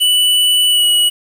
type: tone with pitch glide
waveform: square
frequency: 2969 to 2925 Hz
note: F#7 to F#7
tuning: +5 to -21 cents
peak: -10 dBFS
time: 0-1.1 s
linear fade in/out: 20 ms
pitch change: -26 cents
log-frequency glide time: 0.69-0.84 s
effects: 7-bit